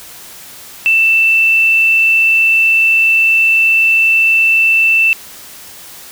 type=tone; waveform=sine; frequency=2664 Hz; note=E7; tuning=18 cents sharp; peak=-7 dBFS; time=0.86-5.13 s; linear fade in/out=0 ms; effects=white hiss -34 dBFS RMS until 6.11 s